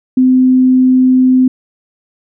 sine tone, 256.6 Hz, C4, 34 cents flat, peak -5 dBFS, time 0.17-1.48 s, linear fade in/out 5 ms, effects none

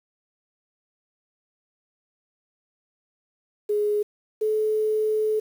sine tone pair in turn, 417 / 431 Hz, G#4 / A4, +7 / -36 cents, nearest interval minor second, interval 57 cents, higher second, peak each -20 / -20 dBFS, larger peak neither, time 3.69-4.03 / 4.41-5.4 s, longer second, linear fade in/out 10 ms, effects 8-bit

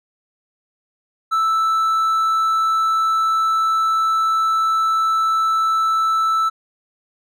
triangle tone, 1318.5 Hz, E6, in tune, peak -13 dBFS, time 1.31-6.5 s, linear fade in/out 20 ms, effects none

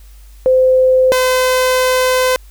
sine / sawtooth tone pair in turn, 516 / 511 Hz, C5 / C5, -24 / -41 cents, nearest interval unison, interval 17 cents, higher first, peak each -7 dBFS, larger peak neither, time 0.46-1.12 / 1.12-2.36 s, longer second, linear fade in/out 0 ms, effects added 50 Hz sine -36 dBFS peak until 2.5 s + white hiss -50 dBFS RMS until 2.5 s

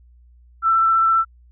sine tone with vibrato, 1335 Hz, E6, 22 cents sharp, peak -13 dBFS, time 0.62-1.25 s, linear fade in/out 50 ms, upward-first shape sine, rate 15 Hz, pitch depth 12 cents each way, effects added 60 Hz sine -47 dBFS peak until 1.51 s

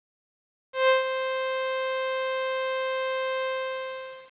sawtooth tone with ADSR envelope, 523.3 Hz, C5, in tune, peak -12 dBFS, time 0.73-4.32 s, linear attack 160 ms, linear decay 140 ms, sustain -10 dB, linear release 870 ms, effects resampled to 8000 Hz + 9-bit

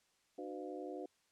harmonic tone with a mistuned harmonic, 100 Hz, G2, 35 cents sharp, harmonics 3 / 4 / 5 / 6 / 7, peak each -47 / -47 / -48 / -53 / -51 dBFS, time 0.38-1.06 s, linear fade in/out 5 ms, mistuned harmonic 4, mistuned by -130 cents, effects white hiss -75 dBFS RMS until 1.31 s + low-pass 8000 Hz 12 dB/octave

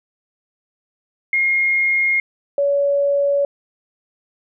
sine tone pair in turn, 2140 / 565.4 Hz, C7 / C#5, +38 / +34 cents, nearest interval octave + major seventh, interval 2304 cents, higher first, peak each -14 dBFS, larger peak neither, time 1.33-2.2 / 2.58-3.45 s, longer neither, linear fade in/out 2 ms, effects none

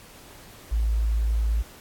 sine tone, 55.3 Hz, A1, 9 cents sharp, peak -20 dBFS, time 0.71-1.63 s, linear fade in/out 20 ms, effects pink hiss -48 dBFS RMS until 1.8 s + AAC 64 kbps

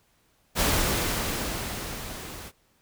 pink noise with level ramp, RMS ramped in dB -22 to -41 dBFS, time 0.55-2.52 s, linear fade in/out 50 ms, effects pink hiss -66 dBFS RMS until 2.81 s

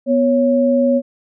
sine tone pair together, 246.5 / 553.4 Hz, B3 / C#5, -3 / -3 cents, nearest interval octave + major second, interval 1400 cents, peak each -14 dBFS, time 0.06-1.02 s, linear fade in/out 50 ms, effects none

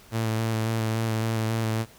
sawtooth tone with vibrato, 111.9 Hz, A2, 30 cents sharp, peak -20 dBFS, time 0.11-1.86 s, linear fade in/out 50 ms, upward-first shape square, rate 3.6 Hz, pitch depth 19 cents each way, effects pink hiss -52 dBFS RMS until 1.98 s

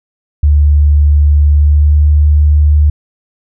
sine tone with pitch glide, 73.42 to 74.49 Hz, D2 to D2, 0 to +25 cents, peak -4 dBFS, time 0.43-2.9 s, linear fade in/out 5 ms, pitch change +25 cents, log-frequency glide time 1.51-2.02 s, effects none

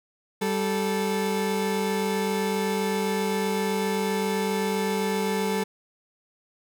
30% pulse tone pair together, 194.9 / 437.5 Hz, G3 / A4, -10 / -10 cents, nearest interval octave + major second, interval 1400 cents, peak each -24 dBFS, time 0.41-5.64 s, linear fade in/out 10 ms, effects none

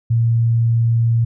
sine tone, 115.8 Hz, A#2, 11 cents flat, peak -12 dBFS, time 0.1-1.25 s, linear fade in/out 10 ms, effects none

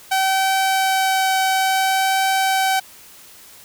sawtooth tone with vibrato, 766 Hz, G5, 40 cents flat, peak -12 dBFS, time 0.11-2.8 s, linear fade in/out 10 ms, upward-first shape triangle, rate 0.58 Hz, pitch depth 8 cents each way, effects white hiss -44 dBFS RMS until 3.64 s

